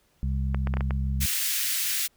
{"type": "harmonic tone", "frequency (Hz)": 66.7, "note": "C2", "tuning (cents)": 34, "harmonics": [1, 2, 3], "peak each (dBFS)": [-25, -31, -35], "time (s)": [0.23, 1.26], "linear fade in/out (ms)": 0}
{"type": "clicks", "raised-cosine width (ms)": 0.5, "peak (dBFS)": -17, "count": 6, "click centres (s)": [0.546, 0.672, 0.739, 0.77, 0.808, 0.908]}
{"type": "high-pass noise", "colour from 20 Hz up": "white", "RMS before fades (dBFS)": -27, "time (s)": [1.2, 2.08], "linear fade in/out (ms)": 20, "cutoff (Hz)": 1700, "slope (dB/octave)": 24}
{"effects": ["pink hiss -66 dBFS RMS until 2.16 s"]}